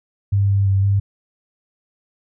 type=tone with pitch steps; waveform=sine; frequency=99.8 / 99.1 / 97.3 / 99.5 Hz; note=G2 / G2 / G2 / G2; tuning=+32 / +19 / -12 / +26 cents; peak=-13 dBFS; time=0.32-1 s; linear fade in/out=10 ms; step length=170 ms; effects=none